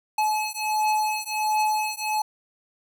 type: beating tone pair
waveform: square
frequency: 856 / 857.4 Hz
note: A5 / A5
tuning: -48 / -45 cents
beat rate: 1.4 Hz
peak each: -26 dBFS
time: 0.18-2.22 s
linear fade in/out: 5 ms
effects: none